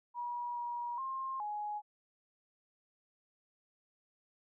sine tone with pitch steps, 963 / 957 / 1062 / 836 Hz, B5 / A#5 / C6 / G#5, -44 / +45 / +25 / +11 cents, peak -36 dBFS, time 0.14-1.82 s, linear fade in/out 50 ms, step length 420 ms, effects none

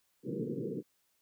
white band-pass noise, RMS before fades -37 dBFS, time 0.23-0.83 s, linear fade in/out 50 ms, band 120 to 480 Hz, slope 96 dB/octave, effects white hiss -75 dBFS RMS until 1.21 s

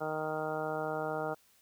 harmonic tone, 155.56 Hz, D#3, in tune, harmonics 1 / 2 / 3 / 4 / 5 / 6 / 7 / 8 / 9, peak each -44 / -43 / -38 / -38 / -39 / -45 / -51 / -44 / -43 dBFS, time 0-1.35 s, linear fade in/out 20 ms, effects white hiss -66 dBFS RMS until 1.61 s

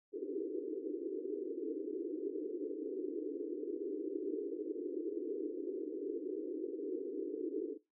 pink band-pass noise, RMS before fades -40 dBFS, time 0.12-7.78 s, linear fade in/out 50 ms, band 290 to 460 Hz, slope 96 dB/octave, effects noise-tail reverb RT60 0.2 s tail -17 dB re dry

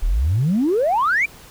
sine exponential sweep, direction up, 33.5 to 2440 Hz, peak -14 dBFS, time 0.02-1.26 s, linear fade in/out 10 ms, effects tanh soft clip ceiling -11 dBFS + pink hiss -44 dBFS RMS until 1.5 s

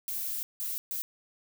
violet noise bursts at uneven times, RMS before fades -34 dBFS, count 3, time 0.08-0.43 / 0.6-0.78 / 0.91-1.02 s, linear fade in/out 0 ms, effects none

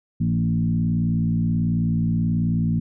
sine tone with frequency modulation, 166.1 Hz, E3, 13 cents sharp, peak -18 dBFS, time 0.2-2.8 s, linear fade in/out 10 ms, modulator 58.6 Hz, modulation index 1.2, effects none

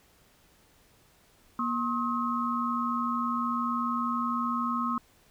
sine tone cluster, 238.3 / 1072 / 1273 Hz, A#3 / C6 / D#6, +38 / +42 / +39 cents, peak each -31 dBFS, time 1.59-4.98 s, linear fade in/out 2 ms, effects pink hiss -62 dBFS RMS until 5.3 s

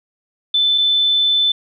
sine tone pair in turn, 3520 / 3520 Hz, A7 / A7, 0 / 0 cents, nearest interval unison, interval 0 cents, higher neither, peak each -12 dBFS, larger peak neither, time 0.54-0.78 / 0.78-1.52 s, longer second, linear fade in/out 5 ms, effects none

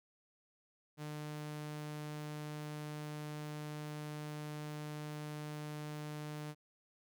sawtooth tone, 150.4 Hz, D3, 42 cents sharp, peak -38 dBFS, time 0.97-6.55 s, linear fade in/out 50 ms, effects none

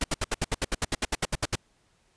pink noise bursts, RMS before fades -26 dBFS, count 16, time 0.01-1.556 s, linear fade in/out 5 ms, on 31 ms, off 70 ms, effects pink hiss -67 dBFS RMS until 2.16 s + resampled to 22050 Hz

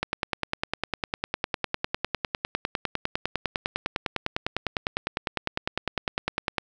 click train, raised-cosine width 0.3 ms, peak -9 dBFS, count 66, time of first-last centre 0.03-6.582 s, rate 9.92 Hz, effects none

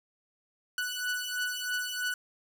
sawtooth beating tone pair, 1480 / 1483.1 Hz, F#6 / F#6, 0 / +4 cents, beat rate 3.1 Hz, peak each -31 / -30 dBFS, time 0.78-2.14 s, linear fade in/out 2 ms, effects none

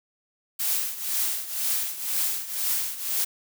blue noise with tremolo, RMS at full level -24 dBFS, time 0.59-3.25 s, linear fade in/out 10 ms, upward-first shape triangle, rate 2 Hz, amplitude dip 80%, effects none

